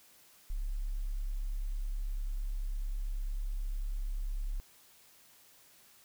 sine tone, 34.53 Hz, C#1, 6 cents flat, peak -32 dBFS, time 0.5-4.6 s, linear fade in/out 0 ms, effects white hiss -61 dBFS RMS until 6.04 s

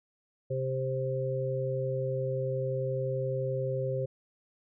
harmonic tone, 131.5 Hz, C3, 9 cents sharp, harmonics 1 / 3 / 4, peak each -32 / -36 / -32 dBFS, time 0.5-4.06 s, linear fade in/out 10 ms, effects none

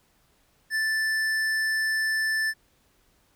sine tone with tanh clipping, 1760 Hz, A6, in tune, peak -25 dBFS, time 0.7-2.54 s, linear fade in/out 50 ms, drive 14 dB, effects pink hiss -65 dBFS RMS until 3.35 s

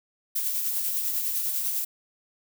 violet noise with tremolo, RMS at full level -26 dBFS, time 0.35-1.85 s, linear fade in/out 10 ms, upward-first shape triangle, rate 10 Hz, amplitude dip 40%, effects none

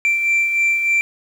sine beating tone pair, 2349 / 2352.3 Hz, D7 / D7, 0 / +2 cents, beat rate 3.3 Hz, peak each -13 / -22 dBFS, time 0.05-1.01 s, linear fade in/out 0 ms, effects tanh soft clip ceiling -12 dBFS + 7-bit

